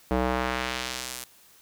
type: tone with band-pass filter sweep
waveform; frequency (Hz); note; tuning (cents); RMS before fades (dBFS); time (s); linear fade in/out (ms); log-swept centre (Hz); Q
square; 63; B1; +35; -29; 0.11-1.24; 0; 520 to 12000; 0.74
effects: white hiss -56 dBFS RMS until 1.61 s